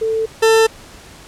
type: tone pair in turn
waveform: sine / 40% pulse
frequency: 444.2 / 446.3 Hz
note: A4 / A4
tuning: +16 / +25 cents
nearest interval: unison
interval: 9 cents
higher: second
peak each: -15 / -8 dBFS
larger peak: second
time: 0.01-0.26 / 0.42-0.67 s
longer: neither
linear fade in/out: 10 ms
effects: pink hiss -40 dBFS RMS until 1.27 s + low-pass 10000 Hz 12 dB/octave